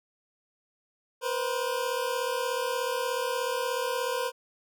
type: tone pair together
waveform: 25% pulse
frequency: 480.3 / 517 Hz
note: B4 / C5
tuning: -48 / -21 cents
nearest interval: minor second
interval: 127 cents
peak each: -27 dBFS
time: 1.21-4.32 s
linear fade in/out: 50 ms
effects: none